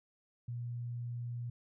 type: tone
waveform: sine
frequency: 120 Hz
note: B2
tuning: 49 cents flat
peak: -37 dBFS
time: 0.48-1.5 s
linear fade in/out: 5 ms
effects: none